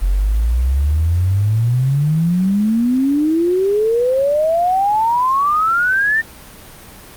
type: exponential sweep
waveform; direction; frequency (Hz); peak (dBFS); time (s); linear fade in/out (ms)
sine; up; 43.52 to 1828; -12; 0.01-6.22; 20
effects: pink hiss -38 dBFS RMS until 7.16 s + Opus 32 kbps